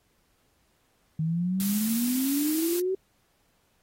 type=exponential sweep; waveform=sine; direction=up; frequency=155.56 to 385.2 Hz; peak=-24 dBFS; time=1.19-2.95 s; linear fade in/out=5 ms
type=noise; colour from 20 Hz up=blue; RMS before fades=-32 dBFS; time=1.6-2.8 s; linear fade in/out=0 ms
effects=pink hiss -69 dBFS RMS until 3.82 s + AAC 48 kbps